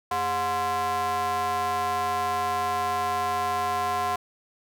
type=ring-modulated tone; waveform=square; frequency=158.4 Hz; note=D#3; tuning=31 cents sharp; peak=-22 dBFS; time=0.11-4.16 s; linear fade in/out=5 ms; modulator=882 Hz; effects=none